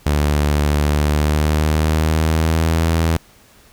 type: tone with pitch glide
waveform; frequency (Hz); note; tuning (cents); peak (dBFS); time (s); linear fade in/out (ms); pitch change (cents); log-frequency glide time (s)
sawtooth; 73.8 to 81.89; D2 to E2; +9 to -11; -10; 0.06-3.17; 5; +180; 0.89-2.82
effects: pink hiss -49 dBFS RMS until 3.72 s